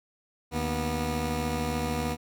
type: tone pair together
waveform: 15% pulse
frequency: 76.4 / 242.6 Hz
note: D#2 / B3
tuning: -31 / -31 cents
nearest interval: octave + minor sixth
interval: 2000 cents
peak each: -24 dBFS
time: 0.51-2.17 s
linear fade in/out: 50 ms
effects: none